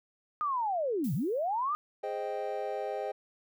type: linear two-way sweep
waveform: sine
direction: down then up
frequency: 1244.5 to 117.2 to 1244.5 Hz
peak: -28 dBFS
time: 0.41-1.75 s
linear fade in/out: 0 ms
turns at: 1.14 s
type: noise with exponential decay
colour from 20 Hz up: violet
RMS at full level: -44 dBFS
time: 1.04-1.6 s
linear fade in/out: 2 ms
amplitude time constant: 120 ms
type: chord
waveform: triangle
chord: Ab major seventh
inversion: none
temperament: equal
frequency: 415.3 / 523.3 / 622.3 / 784 Hz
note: Ab4 / C5 / Eb5 / G5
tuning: 0 / 0 / 0 / 0 cents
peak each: -36 dBFS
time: 2.03-3.12 s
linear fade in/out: 10 ms
effects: none